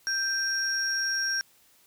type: tone pair together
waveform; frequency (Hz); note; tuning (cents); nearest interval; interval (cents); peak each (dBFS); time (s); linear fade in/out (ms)
sine; 1572 / 5591; G6 / F8; +4 / +1; octave + minor seventh; 2197; -27; 0.07-1.41; 0
effects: tanh soft clip ceiling -20 dBFS + white hiss -61 dBFS RMS until 1.86 s